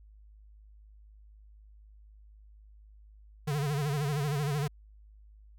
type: tone with vibrato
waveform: square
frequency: 145.1 Hz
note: D3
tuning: 21 cents flat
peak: -29 dBFS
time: 3.47-4.68 s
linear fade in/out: 10 ms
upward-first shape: sine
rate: 13 Hz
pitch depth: 100 cents each way
effects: added 52 Hz sine -52 dBFS peak until 5.58 s